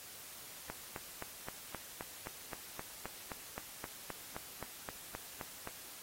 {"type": "click train", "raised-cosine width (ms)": 0.5, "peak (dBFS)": -26, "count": 20, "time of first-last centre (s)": [0.7, 5.674], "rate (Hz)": 3.82, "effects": ["white hiss -51 dBFS RMS until 6.02 s", "AAC 48 kbps"]}